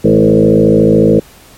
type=tone with frequency modulation; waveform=sine; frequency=329.6 Hz; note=E4; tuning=in tune; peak=-4 dBFS; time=0.04-1.2 s; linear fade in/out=10 ms; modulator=54 Hz; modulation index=3.6; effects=pink hiss -40 dBFS RMS until 1.57 s + MP3 64 kbps